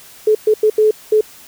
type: tone bursts at uneven times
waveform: sine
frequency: 430 Hz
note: A4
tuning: 40 cents flat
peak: -8 dBFS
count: 5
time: 0.27-0.35 / 0.47-0.54 / 0.63-0.7 / 0.78-0.91 / 1.12-1.21 s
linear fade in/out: 5 ms
effects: white hiss -41 dBFS RMS until 1.47 s